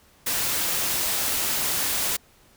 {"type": "noise", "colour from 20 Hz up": "white", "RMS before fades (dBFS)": -25, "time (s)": [0.26, 2.17], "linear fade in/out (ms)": 10, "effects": ["pink hiss -57 dBFS RMS until 2.56 s"]}